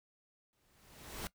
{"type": "noise with exponential growth", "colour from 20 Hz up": "pink", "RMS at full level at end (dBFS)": -40, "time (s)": [0.53, 1.27], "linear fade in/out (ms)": 0, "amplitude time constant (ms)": 160, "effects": ["noise-tail reverb RT60 0.1 s tail -19 dB re dry"]}